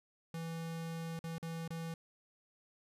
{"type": "tone with dropouts", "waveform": "square", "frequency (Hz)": 164.81, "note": "E3", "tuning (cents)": 0, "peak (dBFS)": -40, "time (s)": [0.34, 1.94], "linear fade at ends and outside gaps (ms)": 2, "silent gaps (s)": [[1.191, 1.24], [1.382, 1.427], [1.678, 1.705]], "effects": ["resampled to 32000 Hz"]}